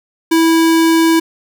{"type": "tone", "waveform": "square", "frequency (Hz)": 327.5, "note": "E4", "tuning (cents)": -11, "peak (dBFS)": -9, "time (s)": [0.31, 1.2], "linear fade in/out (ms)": 10, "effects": []}